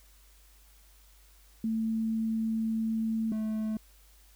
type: tone pair in turn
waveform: sine / triangle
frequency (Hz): 222.8 / 217.5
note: A3 / A3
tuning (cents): +22 / -20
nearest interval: unison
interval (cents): 42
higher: first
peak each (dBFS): -27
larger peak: neither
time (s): 1.64-3.32 / 3.32-3.77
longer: first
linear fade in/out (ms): 2
effects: added 50 Hz sine -57 dBFS peak until 4.35 s + white hiss -62 dBFS RMS until 4.35 s